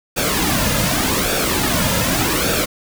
pink noise with flanger, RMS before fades -18 dBFS, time 0.16-2.66 s, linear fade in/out 20 ms, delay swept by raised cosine 0.98 to 2.68 ms, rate 0.85 Hz, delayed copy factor -0.6, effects none

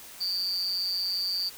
triangle tone with amplitude modulation, 4621 Hz, D8, 29 cents flat, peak -21 dBFS, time 0.2-1.5 s, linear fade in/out 20 ms, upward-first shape sine, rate 185 Hz, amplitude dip 95%, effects tanh soft clip ceiling -18 dBFS + white hiss -46 dBFS RMS until 1.57 s

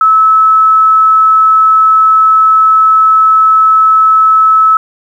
sine tone, 1300 Hz, E6, 24 cents flat, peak -3 dBFS, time 0.01-4.77 s, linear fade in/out 2 ms, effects 7-bit

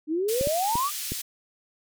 sine exponential sweep, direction up, 295.7 to 1230 Hz, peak -23 dBFS, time 0.07-0.91 s, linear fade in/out 50 ms
white band-pass noise, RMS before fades -33 dBFS, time 0.28-1.22 s, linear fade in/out 10 ms, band 2700 to 16000 Hz, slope 12 dB/octave
clicks, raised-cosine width 3 ms, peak -18 dBFS, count 4, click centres 0.411 / 0.472 / 0.755 / 1.12 s
effects none

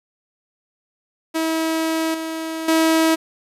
sawtooth tone with level steps, 322.5 Hz, E4, 38 cents flat, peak -15 / -21 / -10 dBFS, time 1.34-3.16 s, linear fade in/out 20 ms, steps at 2.14 / 2.68 s, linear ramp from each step 5 ms, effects resampled to 32000 Hz + 8-bit

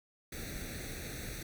pink noise with comb filter, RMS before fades -42 dBFS, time 0.32-1.43 s, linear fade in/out 5 ms, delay 0.49 ms, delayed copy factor +0.85, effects none

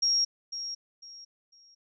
sine tone with echo, 5588 Hz, F8, in tune, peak -22 dBFS, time 0.02-0.25 s, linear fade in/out 10 ms, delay 500 ms, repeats 3, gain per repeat -11 dB, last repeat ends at 1.75 s, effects none

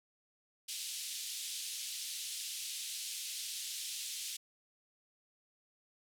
pink band-pass noise, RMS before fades -42 dBFS, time 0.68-4.37 s, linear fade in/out 10 ms, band 3100 to 12000 Hz, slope 24 dB/octave, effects none

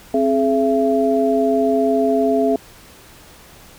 sine tone cluster, 264.5 / 423 / 673 Hz, C4 / G#4 / E5, +19 / +32 / +36 cents, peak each -18 dBFS, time 0.14-2.56 s, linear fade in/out 2 ms, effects pink hiss -44 dBFS RMS until 3.78 s

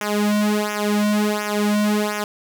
sawtooth tone with flanger, 208.9 Hz, G#3, 10 cents sharp, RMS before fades -20 dBFS, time 0.01-2.24 s, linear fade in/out 2 ms, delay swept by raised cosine 0.23 to 2.43 ms, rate 1.4 Hz, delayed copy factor -1, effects none

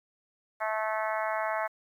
harmonic tone, 217.5 Hz, A3, 20 cents flat, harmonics 3 / 4 / 5 / 6 / 7 / 8 / 9 / 10, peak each -32 / -34 / -36 / -38 / -39 / -40 / -41 / -42 dBFS, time 0.6-1.68 s, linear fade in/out 20 ms, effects 10-bit

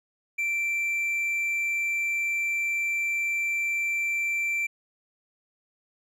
triangle tone, 2346 Hz, D7, 2 cents flat, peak -23 dBFS, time 0.38-4.67 s, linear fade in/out 10 ms, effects none

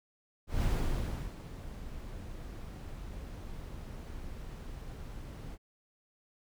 brown noise with ADSR envelope, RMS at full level -29 dBFS, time 0.47-5.58 s, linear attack 150 ms, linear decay 720 ms, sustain -14 dB, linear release 43 ms, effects none

